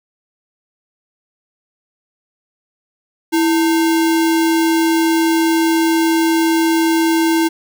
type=tone with sample-and-hold; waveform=sine; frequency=327.8 Hz; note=E4; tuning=10 cents flat; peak=-11 dBFS; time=3.32-7.49 s; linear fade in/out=20 ms; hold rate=1225 Hz; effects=none